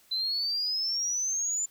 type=exponential sweep; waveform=sine; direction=up; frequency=4011 to 7160 Hz; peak=-26 dBFS; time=0.11-1.66 s; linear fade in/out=10 ms; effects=tanh soft clip ceiling -22 dBFS + white hiss -61 dBFS RMS until 1.7 s